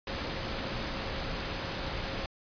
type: tone in noise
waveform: sine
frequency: 541 Hz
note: C#5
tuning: 42 cents flat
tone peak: -45 dBFS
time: 0.07-2.26 s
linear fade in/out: 2 ms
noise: pink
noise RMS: -35 dBFS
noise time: 0.07-2.26 s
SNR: -13 dB
effects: resampled to 11025 Hz